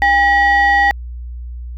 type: tone pair together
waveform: sine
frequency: 805.6 / 1916 Hz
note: G5 / A#6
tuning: +47 / +47 cents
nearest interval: octave + minor third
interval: 1500 cents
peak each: -10 dBFS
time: 0.02-0.91 s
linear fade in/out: 0 ms
effects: tanh soft clip ceiling -6 dBFS + added 60 Hz sine -25 dBFS peak until 1.77 s